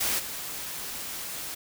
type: noise with level steps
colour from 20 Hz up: white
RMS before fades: -27 / -36 dBFS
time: 0-1.55 s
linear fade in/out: 10 ms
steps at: 0.18 s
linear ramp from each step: 20 ms
effects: none